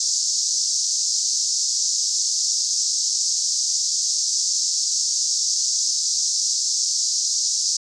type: band-pass noise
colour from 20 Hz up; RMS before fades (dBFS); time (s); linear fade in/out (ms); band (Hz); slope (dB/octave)
white; -22; 0-7.77; 5; 4800 to 6900; 48
effects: resampled to 22050 Hz